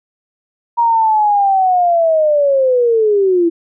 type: linear sweep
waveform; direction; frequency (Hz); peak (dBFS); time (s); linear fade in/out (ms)
sine; down; 948 to 329.6; -9; 0.77-3.5; 20
effects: none